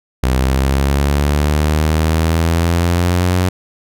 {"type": "linear sweep", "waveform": "sawtooth", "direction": "up", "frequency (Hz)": [63.6, 91.6], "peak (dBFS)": -8, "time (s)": [0.23, 3.49], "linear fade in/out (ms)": 5, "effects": []}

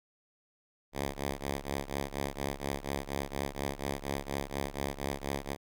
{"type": "ring-modulated tone", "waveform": "5% pulse", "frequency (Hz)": 69.6, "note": "C#2", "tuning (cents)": 8, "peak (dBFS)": -20, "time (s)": [0.92, 5.57], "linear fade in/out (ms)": 50, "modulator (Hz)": 36.9, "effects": []}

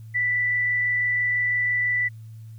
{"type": "tone with frequency modulation", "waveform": "sine", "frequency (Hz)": 1975.5, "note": "B6", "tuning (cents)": 0, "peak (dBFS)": -20, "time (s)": [0.14, 2.09], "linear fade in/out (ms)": 20, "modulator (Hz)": 26, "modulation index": 0.52, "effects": ["added 111 Hz sine -38 dBFS peak until 2.58 s", "white hiss -64 dBFS RMS until 2.58 s"]}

